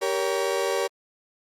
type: chord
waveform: 35% pulse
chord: G diminished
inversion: none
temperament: just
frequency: 392 / 470.4 / 564.5 Hz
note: G4 / Bb4 / Db5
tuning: 0 / +16 / +31 cents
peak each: -26 dBFS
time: 0.01-0.88 s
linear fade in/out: 20 ms
effects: low-pass 12000 Hz 12 dB/octave + Opus 48 kbps